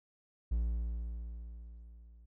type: tone with level ramp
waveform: triangle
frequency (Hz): 57.5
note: A#1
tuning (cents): -23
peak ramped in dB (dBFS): -26 to -53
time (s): 0.51-2.26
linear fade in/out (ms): 10
effects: none